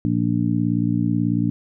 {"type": "harmonic tone", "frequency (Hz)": 58.27, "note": "A#1", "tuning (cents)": 0, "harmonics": [2, 3, 4, 5], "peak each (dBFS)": [-23, -23, -23, -23], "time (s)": [0.05, 1.5], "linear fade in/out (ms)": 0, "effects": []}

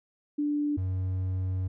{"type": "tone pair in turn", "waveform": ["sine", "triangle"], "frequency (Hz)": [293.7, 93.21], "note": ["D4", "F#2"], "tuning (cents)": [0, 13], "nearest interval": "octave + minor sixth", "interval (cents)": 1987, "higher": "first", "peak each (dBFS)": -25, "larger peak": "neither", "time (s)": [[0.38, 0.77], [0.77, 1.68]], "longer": "second", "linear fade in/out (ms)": 10, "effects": []}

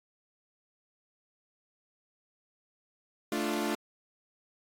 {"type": "chord", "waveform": "sawtooth", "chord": "D minor", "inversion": "second", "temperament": "equal", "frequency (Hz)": [220, 293.7, 349.2], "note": ["A3", "D4", "F4"], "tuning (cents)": [0, 0, 0], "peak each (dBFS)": -30, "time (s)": [3.32, 3.75], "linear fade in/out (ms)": 2, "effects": ["AAC 48 kbps"]}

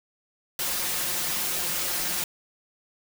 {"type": "noise with comb filter", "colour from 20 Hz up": "white", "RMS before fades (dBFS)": -28, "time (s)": [0.59, 2.24], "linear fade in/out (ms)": 2, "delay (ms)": 5.6, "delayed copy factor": 0.95, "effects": []}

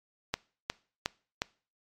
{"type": "click train", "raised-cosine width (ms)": 0.2, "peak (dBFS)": -11, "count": 4, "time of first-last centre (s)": [0.34, 1.419], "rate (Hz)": 2.78, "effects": ["noise-tail reverb RT60 0.4 s tail -23 dB re dry", "MP3 96 kbps"]}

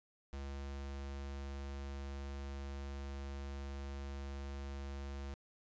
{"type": "tone with notch filter", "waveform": "square", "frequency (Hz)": 69.3, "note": "C#2", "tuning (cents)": 0, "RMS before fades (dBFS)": -44, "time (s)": [0.33, 5.34], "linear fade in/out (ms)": 0, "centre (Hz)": 140, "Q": 1.6, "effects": ["resampled to 16000 Hz"]}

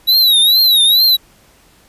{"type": "tone with vibrato", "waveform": "square", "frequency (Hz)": 3893, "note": "B7", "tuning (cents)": -26, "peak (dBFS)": -8, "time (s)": [0.07, 1.17], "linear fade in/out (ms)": 20, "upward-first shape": "triangle", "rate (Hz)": 2.3, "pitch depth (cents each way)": 150, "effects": ["pink hiss -49 dBFS RMS until 1.88 s", "resampled to 32000 Hz"]}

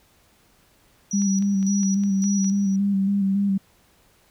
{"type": "tone with tremolo", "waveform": "sine", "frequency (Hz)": 5840, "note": "F#8", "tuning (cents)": -24, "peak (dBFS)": -28, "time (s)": [1.11, 2.76], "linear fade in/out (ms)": 2, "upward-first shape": "square", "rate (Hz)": 1.8, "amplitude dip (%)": 80}
{"type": "tone with vibrato", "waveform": "sine", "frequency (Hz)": 197.3, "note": "G3", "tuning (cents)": 11, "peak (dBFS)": -18, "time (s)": [1.13, 3.58], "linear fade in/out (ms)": 10, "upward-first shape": "square", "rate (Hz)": 3.6, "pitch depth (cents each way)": 28}
{"type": "click train", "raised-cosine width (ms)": 0.2, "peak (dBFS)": -27, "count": 7, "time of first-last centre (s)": [1.22, 2.444], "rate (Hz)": 4.9}
{"effects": ["pink hiss -59 dBFS RMS until 4.3 s"]}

